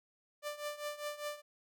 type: tone with tremolo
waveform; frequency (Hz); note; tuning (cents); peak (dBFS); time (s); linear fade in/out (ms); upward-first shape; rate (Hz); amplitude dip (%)
sawtooth; 591; D5; +11; -32; 0.42-1.42; 50; triangle; 5; 85
effects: none